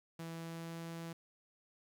sawtooth tone with pitch glide, 165.1 to 166.34 Hz, E3 to E3, +3 to +16 cents, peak -39 dBFS, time 0.19-1.13 s, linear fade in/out 5 ms, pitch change +13 cents, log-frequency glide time 0.34-0.79 s, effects 12-bit

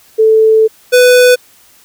sine / square tone pair in turn, 440 / 497.1 Hz, A4 / B4, 0 / +11 cents, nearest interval major second, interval 211 cents, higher second, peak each -4 dBFS, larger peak neither, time 0.18-0.68 / 0.92-1.36 s, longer first, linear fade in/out 20 ms, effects white hiss -45 dBFS RMS until 1.84 s

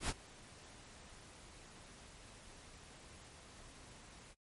pink noise with ADSR envelope, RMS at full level -36 dBFS, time 0-4.35 s, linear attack 91 ms, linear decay 38 ms, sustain -21 dB, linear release 44 ms, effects noise-tail reverb RT60 0.1 s tail -20 dB re dry + MP3 48 kbps

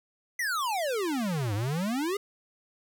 square exponential two-way sweep, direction down then up, 2041 to 98 to 421.8 Hz, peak -28 dBFS, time 0.39-2.17 s, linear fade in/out 5 ms, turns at 1.54 s, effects none

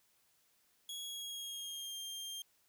sawtooth tone with pitch glide, 3333 to 3195 Hz, G#7 to G7, +5 to +32 cents, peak -39 dBFS, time 0.89-2.42 s, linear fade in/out 2 ms, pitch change -73 cents, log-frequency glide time 1.03-1.97 s, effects white hiss -73 dBFS RMS until 2.68 s

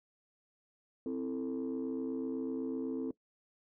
sine chord, A minor, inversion first, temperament equal with one note detuned, 261.6 / 329.6 / 443.6 Hz, C4 / E4 / A4, 0 / 0 / +14 cents, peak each -35 / -39 / -38 dBFS, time 1.06-3.11 s, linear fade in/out 2 ms, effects noise-tail reverb RT60 0.1 s tail -20 dB re dry + tanh soft clip ceiling -29 dBFS

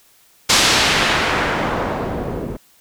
white noise with low-pass filter sweep, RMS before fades -18 dBFS, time 0.49-2.57 s, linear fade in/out 10 ms, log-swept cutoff 6400 to 310 Hz, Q 0.85, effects white hiss -53 dBFS RMS until 2.8 s

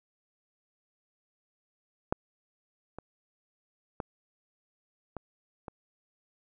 clicks, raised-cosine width 1 ms, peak -12 / -26 / -19 / -23 / -25 dBFS, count 5, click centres 2.125 / 2.986 / 4.002 / 5.167 / 5.682 s, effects none

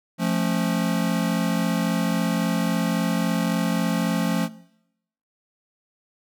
square chord, F augmented, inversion none, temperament just, 174.61 / 218.3 / 272.8 Hz, F3 / A3 / C#4, 0 / -13 / -28 cents, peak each -24 / -26 / -29 dBFS, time 0.18-4.49 s, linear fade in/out 50 ms, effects noise-tail reverb RT60 0.8 s tail -19 dB re dry

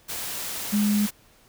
sine tone in noise, 207.7 Hz, G#3, in tune, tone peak -19 dBFS, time 0.72-1.07 s, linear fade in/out 20 ms, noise white, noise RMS -32 dBFS, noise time 0.08-1.11 s, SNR +10 dB, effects pink hiss -57 dBFS RMS until 1.48 s

